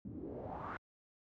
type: noise with low-pass filter sweep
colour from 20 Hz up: pink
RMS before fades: -44 dBFS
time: 0.05-0.77 s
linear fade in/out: 2 ms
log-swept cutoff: 210 to 1500 Hz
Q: 3.8
effects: high-pass 80 Hz 12 dB/octave